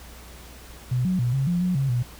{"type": "tone with pitch steps", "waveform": "sine", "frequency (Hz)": [125.2, 184.6, 121.7, 135.3, 175, 181.5, 136.5, 122.2], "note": ["B2", "F#3", "B2", "C#3", "F3", "F#3", "C#3", "B2"], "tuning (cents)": [24, -4, -25, -42, 4, -33, -26, -18], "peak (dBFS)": -20, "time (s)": [0.91, 2.03], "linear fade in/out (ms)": 10, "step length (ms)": 140, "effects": ["added 60 Hz sine -44 dBFS peak until 2.19 s", "pink hiss -46 dBFS RMS until 2.19 s"]}